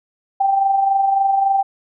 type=tone with amplitude modulation; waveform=sine; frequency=784 Hz; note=G5; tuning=in tune; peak=-11 dBFS; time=0.4-1.63 s; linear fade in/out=10 ms; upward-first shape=sine; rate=23.6 Hz; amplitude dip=45%; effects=none